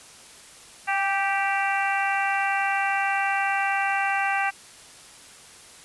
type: harmonic tone with a mistuned harmonic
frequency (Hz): 390.7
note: G4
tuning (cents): -6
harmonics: 2 / 3 / 4 / 5 / 6 / 7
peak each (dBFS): -25 / -32 / -28 / -30 / -31 / -32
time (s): 0.87-4.51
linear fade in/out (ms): 20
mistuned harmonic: 2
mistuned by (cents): +21
effects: white hiss -47 dBFS RMS until 5.84 s + resampled to 24000 Hz